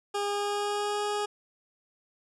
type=tone with pitch glide; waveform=20% pulse; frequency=407.1 to 414.5 Hz; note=G#4 to G#4; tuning=-35 to -3 cents; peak=-23 dBFS; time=0.14-1.26 s; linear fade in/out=10 ms; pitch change=+32 cents; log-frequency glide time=0.26-1.03 s; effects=resampled to 24000 Hz